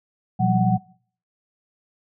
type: tone cluster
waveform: sine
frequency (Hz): 120.9 / 175 / 192.2 / 746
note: B2 / F3 / G3 / F#5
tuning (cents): -36 / +4 / -34 / +14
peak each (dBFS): -22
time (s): 0.39-0.78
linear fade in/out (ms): 20
effects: noise-tail reverb RT60 0.5 s tail -21 dB re dry